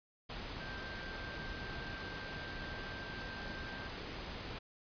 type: tone in noise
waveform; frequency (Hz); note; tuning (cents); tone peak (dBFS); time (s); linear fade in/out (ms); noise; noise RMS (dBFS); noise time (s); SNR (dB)
sine; 1572; G6; +4; -47; 0.6-3.88; 10; pink; -44; 0.29-4.59; -6
effects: resampled to 11025 Hz

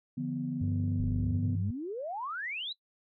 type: chord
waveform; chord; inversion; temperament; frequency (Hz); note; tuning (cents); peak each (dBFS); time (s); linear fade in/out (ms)
sine; B diminished; first; equal with one note detuned; 146.83 / 172.11 / 246.9; D3 / F3 / B3; 0 / -25 / 0; -36 / -38 / -33; 0.17-1.56; 10
type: tone with pitch glide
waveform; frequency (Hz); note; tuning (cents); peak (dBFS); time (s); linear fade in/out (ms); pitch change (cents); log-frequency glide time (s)
sine; 97.1 to 98.91; G2 to G2; -16 to +16; -29; 0.61-1.71; 5; +32; 0.95-1.39
type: exponential sweep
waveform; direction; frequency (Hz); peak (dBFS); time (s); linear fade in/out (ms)
sine; up; 30.87 to 4064; -34; 0.99-2.73; 10
effects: noise-tail reverb RT60 0.1 s tail -20 dB re dry + tanh soft clip ceiling -20 dBFS

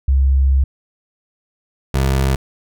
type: tone pair in turn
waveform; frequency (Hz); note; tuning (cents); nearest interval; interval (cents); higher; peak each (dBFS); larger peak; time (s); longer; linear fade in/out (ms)
sine / 25% pulse; 67.3 / 66.91; C2 / C2; +49 / +39; unison; 10; first; -10; neither; 0.08-0.64 / 1.94-2.36; first; 5
effects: none

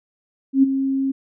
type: tone with ADSR envelope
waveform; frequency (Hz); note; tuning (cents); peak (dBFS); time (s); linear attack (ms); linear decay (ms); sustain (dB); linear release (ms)
sine; 269.5; C#4; -49; -8; 0.53-1.12; 100; 18; -10; 12
effects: none

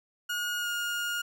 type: tone with pitch glide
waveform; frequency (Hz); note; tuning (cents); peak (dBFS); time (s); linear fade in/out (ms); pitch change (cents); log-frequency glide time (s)
30% pulse; 1439 to 1424.1; F#6 to F6; -49 to +33; -27; 0.29-1.22; 10; -18; 0.6-0.68
effects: none

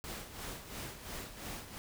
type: noise with tremolo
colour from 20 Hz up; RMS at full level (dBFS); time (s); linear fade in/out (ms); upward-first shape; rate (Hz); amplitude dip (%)
pink; -42; 0.04-1.78; 0; sine; 2.9; 65
effects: none

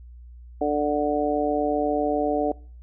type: harmonic tone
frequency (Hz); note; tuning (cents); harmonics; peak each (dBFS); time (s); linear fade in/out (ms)
147.6; D3; +9; 2 / 3 / 4 / 5; -26 / -26 / -26 / -26; 0.61-2.52; 5
effects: noise-tail reverb RT60 0.5 s tail -24 dB re dry + added 60 Hz sine -41 dBFS peak until 2.82 s

